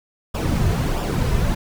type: noise with flanger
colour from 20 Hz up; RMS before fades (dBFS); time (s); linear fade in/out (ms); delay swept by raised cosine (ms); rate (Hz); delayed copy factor
brown; -20; 0.34-1.55; 10; 0.47 to 3.67; 1.5; -0.65
effects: none

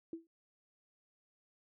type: tone with exponential decay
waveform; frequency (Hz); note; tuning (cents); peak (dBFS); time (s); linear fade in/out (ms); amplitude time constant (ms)
sine; 329.8; E4; +1; -36; 0.13-0.27; 2; 30
effects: none

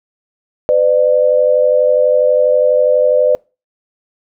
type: tone pair together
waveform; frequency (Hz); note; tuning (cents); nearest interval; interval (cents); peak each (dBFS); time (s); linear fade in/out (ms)
sine; 506 / 598.2; B4 / D5; +42 / +32; minor third; 290; -11; 0.69-3.35; 0
effects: noise-tail reverb RT60 0.3 s tail -26 dB re dry

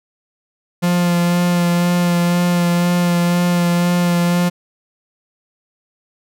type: tone with vibrato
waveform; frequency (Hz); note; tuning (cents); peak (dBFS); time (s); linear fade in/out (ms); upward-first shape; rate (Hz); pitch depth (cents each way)
45% pulse; 174.61; F3; 0; -13; 0.82-4.5; 20; sine; 2; 15
effects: none

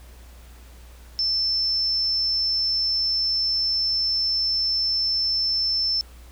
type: tone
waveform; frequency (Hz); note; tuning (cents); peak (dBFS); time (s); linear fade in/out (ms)
sine; 5310; E8; +12; -20; 1.19-6.01; 0
effects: added 60 Hz sine -43 dBFS peak until 6.31 s + pink hiss -52 dBFS RMS until 6.31 s

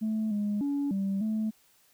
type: tone with pitch steps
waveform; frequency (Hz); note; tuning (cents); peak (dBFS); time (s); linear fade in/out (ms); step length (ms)
sine; 218.1 / 206.7 / 283.4 / 195.5 / 217.7; A3 / G#3 / C#4 / G3 / A3; -15 / -8 / +38 / -4 / -18; -25; 0.01-1.51; 20; 300
effects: tanh soft clip ceiling -24 dBFS + white hiss -64 dBFS RMS until 1.93 s

